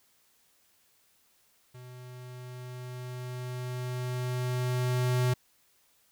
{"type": "tone with level ramp", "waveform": "square", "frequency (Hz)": 125.3, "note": "B2", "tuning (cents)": 25, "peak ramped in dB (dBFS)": [-46, -24], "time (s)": [1.74, 5.34], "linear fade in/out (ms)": 10, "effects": ["white hiss -67 dBFS RMS until 6.11 s"]}